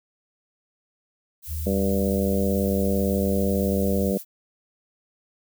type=noise; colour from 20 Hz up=violet; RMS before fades=-37 dBFS; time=1.42-4.25 s; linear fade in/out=50 ms
type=tone with pitch glide; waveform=sine; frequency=77.78 to 78.73 Hz; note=D#2 to D#2; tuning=0 to +21 cents; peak=-27 dBFS; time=1.47-4.13 s; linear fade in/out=50 ms; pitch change=+21 cents; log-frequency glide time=1.58-3.96 s
type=harmonic tone; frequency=98 Hz; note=G2; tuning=in tune; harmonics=2 / 3 / 4 / 5 / 6 / 7; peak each=-23 / -33 / -30 / -27 / -30 / -41 dBFS; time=1.66-4.18 s; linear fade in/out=10 ms
effects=none